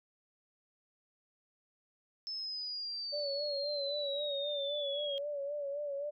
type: exponential sweep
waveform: sine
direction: down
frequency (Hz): 5274 to 3243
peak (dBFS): -37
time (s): 2.27-5.18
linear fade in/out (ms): 0
type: tone with vibrato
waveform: sine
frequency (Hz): 573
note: D5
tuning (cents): -43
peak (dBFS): -35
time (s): 3.12-6.11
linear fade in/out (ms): 20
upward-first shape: sine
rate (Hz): 3.8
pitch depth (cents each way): 57
effects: none